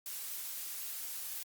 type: noise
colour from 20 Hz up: blue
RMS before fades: -41 dBFS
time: 0.06-1.43 s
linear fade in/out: 2 ms
effects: Opus 48 kbps